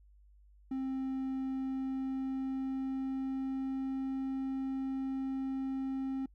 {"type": "tone with pitch glide", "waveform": "triangle", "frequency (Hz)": [264.6, 266.7], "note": ["C4", "C4"], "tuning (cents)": [20, 33], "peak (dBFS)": -31, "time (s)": [0.71, 6.26], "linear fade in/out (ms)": 5, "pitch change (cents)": 13, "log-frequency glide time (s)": [1.43, 4.19], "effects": ["noise-tail reverb RT60 0.1 s tail -26 dB re dry", "added 50 Hz sine -58 dBFS peak until 6.34 s"]}